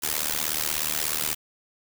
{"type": "noise with amplitude modulation", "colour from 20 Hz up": "white", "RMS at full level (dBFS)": -23, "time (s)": [0.02, 1.35], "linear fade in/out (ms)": 20, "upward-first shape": "sine", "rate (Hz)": 76.6, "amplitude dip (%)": 100, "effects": []}